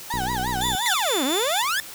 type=tone with vibrato; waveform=35% pulse; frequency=852 Hz; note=G#5; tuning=44 cents sharp; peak=-23 dBFS; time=0.1-0.94 s; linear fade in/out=5 ms; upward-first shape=sine; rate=5.7 Hz; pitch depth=240 cents each way
type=click train; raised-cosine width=3 ms; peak=-19 dBFS; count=39; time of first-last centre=0.14-0.75 s; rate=62.3 Hz
type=tone with tremolo; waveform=sawtooth; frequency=3520 Hz; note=A7; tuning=in tune; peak=-21 dBFS; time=0.61-1.62 s; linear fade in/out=2 ms; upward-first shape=sine; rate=4.3 Hz; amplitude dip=40%
type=exponential two-way sweep; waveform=sawtooth; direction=down then up; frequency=2131 to 246.9 to 1803 Hz; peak=-18 dBFS; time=0.86-1.8 s; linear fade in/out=0 ms; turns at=1.24 s
effects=white hiss -39 dBFS RMS until 1.94 s